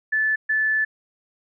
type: tone bursts at uneven times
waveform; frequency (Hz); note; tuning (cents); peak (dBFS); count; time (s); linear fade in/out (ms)
sine; 1743; A6; -17; -18; 2; 0.12-0.36 / 0.49-0.85; 10
effects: none